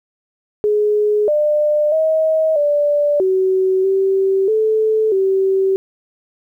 sine tone with pitch steps, 419.7 / 599 / 634 / 585 / 377.1 / 385.9 / 436.2 / 384.4 Hz, G#4 / D5 / D#5 / D5 / F#4 / G4 / A4 / G4, +18 / +34 / +32 / -7 / +33 / -27 / -15 / -34 cents, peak -12 dBFS, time 0.64-5.76 s, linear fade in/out 0 ms, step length 640 ms, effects 9-bit

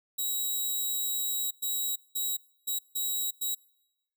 5% pulse tone bursts at uneven times, 3856 Hz, B7, 42 cents flat, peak -21 dBFS, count 6, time 0.18-1.51 / 1.62-1.96 / 2.15-2.37 / 2.67-2.79 / 2.95-3.31 / 3.41-3.55 s, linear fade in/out 10 ms, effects noise-tail reverb RT60 1.0 s tail -26 dB re dry

